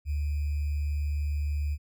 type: tone with sample-and-hold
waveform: sine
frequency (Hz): 73.42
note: D2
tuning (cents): 0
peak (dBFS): -26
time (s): 0.05-1.78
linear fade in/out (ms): 50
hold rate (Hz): 2450
effects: none